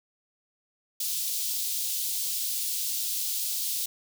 white high-pass noise, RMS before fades -30 dBFS, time 1-3.86 s, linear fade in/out 5 ms, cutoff 3400 Hz, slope 24 dB/octave, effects none

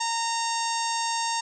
harmonic tone, 921 Hz, A#5, 21 cents flat, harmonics 1 / 2 / 3 / 4 / 5 / 6 / 7 / 8 / 9, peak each -27 / -36 / -38 / -37 / -36 / -35 / -35 / -39 / -40 dBFS, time 0-1.41 s, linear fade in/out 10 ms, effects none

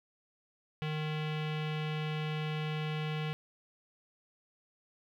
square tone with low-pass filter, 153.8 Hz, D#3, 20 cents flat, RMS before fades -35 dBFS, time 0.82-3.33 s, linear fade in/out 0 ms, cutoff 2900 Hz, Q 3.2, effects 11-bit

